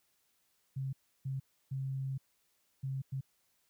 sine tone bursts at uneven times, 134.2 Hz, C3, 44 cents sharp, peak -34 dBFS, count 5, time 0.76-0.93 / 1.25-1.4 / 1.71-2.18 / 2.83-3.02 / 3.12-3.21 s, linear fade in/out 10 ms, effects white hiss -75 dBFS RMS until 3.69 s

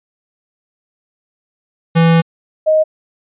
square / sine tone pair in turn, 165.5 / 624.8 Hz, E3 / D#5, +7 / +7 cents, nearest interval octave + major seventh, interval 2300 cents, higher second, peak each -8 dBFS, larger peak neither, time 1.95-2.22 / 2.66-2.84 s, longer first, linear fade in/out 20 ms, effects resampled to 8000 Hz

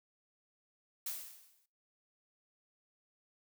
blue noise with exponential decay, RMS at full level -37 dBFS, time 1.06-1.66 s, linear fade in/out 5 ms, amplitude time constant 130 ms, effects noise-tail reverb RT60 0.3 s tail -19 dB re dry

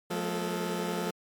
20% pulse tone cluster, 177 / 214.1 / 235.6 / 439.3 Hz, F3 / A3 / A#3 / A4, +23 / -47 / +19 / -3 cents, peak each -28 / -32 / -37 / -31 dBFS, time 0.1-1.11 s, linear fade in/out 10 ms, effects MP3 96 kbps

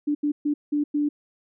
sine tone bursts at uneven times, 293.7 Hz, D4, in tune, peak -20 dBFS, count 5, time 0.07-0.15 / 0.23-0.32 / 0.45-0.54 / 0.72-0.84 / 0.94-1.09 s, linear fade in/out 10 ms, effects none

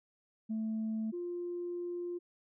sine tone pair in turn, 220 / 350.5 Hz, A3 / F4, 0 / +6 cents, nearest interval minor sixth, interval 806 cents, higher second, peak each -31 / -35 dBFS, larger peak first, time 0.49-1.12 / 1.12-2.19 s, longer second, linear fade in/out 20 ms, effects tanh soft clip ceiling -30 dBFS

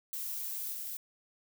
violet noise with level steps, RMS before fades -38 / -40 dBFS, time 0.13-0.97 s, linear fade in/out 0 ms, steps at 0.73 s, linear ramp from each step 10 ms, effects none

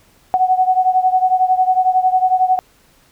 sine beating tone pair, 740 / 751 Hz, F#5 / F#5, 0 / +26 cents, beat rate 11 Hz, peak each -13 / -16 dBFS, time 0.34-2.59 s, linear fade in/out 0 ms, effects pink hiss -53 dBFS RMS until 3.11 s

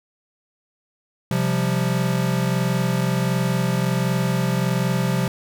square chord, C suspended fourth, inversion none, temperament equal, 130.81 / 174.61 / 196 Hz, C3 / F3 / G3, 0 / 0 / 0 cents, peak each -23 / -23 / -28 dBFS, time 1.31-5.28 s, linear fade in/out 2 ms, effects none

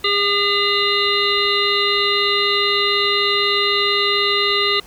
harmonic tone, 404.8 Hz, G#4, 44 cents flat, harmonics 1 / 3 / 5 / 7 / 9 / 10, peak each -22 / -22 / -22 / -22 / -22 / -22 dBFS, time 0.04-4.8 s, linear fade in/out 5 ms, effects pink hiss -45 dBFS RMS until 4.86 s

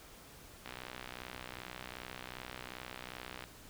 click train, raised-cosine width 0.3 ms, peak -27 dBFS, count 175, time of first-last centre 0.66-3.44 s, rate 62.6 Hz, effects pink hiss -55 dBFS RMS until 3.69 s

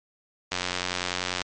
click train, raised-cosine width 0.2 ms, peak -9 dBFS, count 82, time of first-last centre 0.52-1.417 s, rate 90.3 Hz, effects MP3 48 kbps

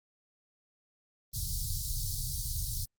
pink band-stop noise, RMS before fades -34 dBFS, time 1.33-2.86 s, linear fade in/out 20 ms, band 140 to 4200 Hz, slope 48 dB/octave, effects Opus 24 kbps

